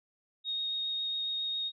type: tone with vibrato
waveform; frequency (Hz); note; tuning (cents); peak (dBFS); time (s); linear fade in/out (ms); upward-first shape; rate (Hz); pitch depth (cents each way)
sine; 3729; A#7; 0; -31; 0.44-1.72; 50; triangle; 7.3; 8
effects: none